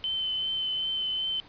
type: tone with vibrato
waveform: sine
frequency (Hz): 3064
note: G7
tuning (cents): -40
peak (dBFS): -27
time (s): 0.04-1.4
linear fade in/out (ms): 0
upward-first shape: triangle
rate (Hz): 2.6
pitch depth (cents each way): 16
effects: pink hiss -52 dBFS RMS until 1.48 s + resampled to 11025 Hz